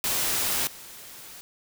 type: noise with level steps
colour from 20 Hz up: white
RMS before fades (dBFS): -26 / -44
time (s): 0.04-1.41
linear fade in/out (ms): 0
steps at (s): 0.67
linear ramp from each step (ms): 2
effects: none